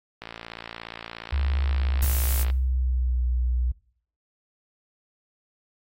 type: click train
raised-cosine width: 0.3 ms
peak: -20 dBFS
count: 131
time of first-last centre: 0.22-2.501 s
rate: 57 Hz
type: tone with pitch glide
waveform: sine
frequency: 70 to 61.29 Hz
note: C#2 to B1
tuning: +18 to -13 cents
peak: -21 dBFS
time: 1.32-3.72 s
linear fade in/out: 10 ms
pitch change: -231 cents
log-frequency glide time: 1.53-3.25 s
type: noise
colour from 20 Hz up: violet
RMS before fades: -28 dBFS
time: 2.02-2.43 s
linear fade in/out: 2 ms
effects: noise-tail reverb RT60 0.6 s tail -22 dB re dry + AAC 48 kbps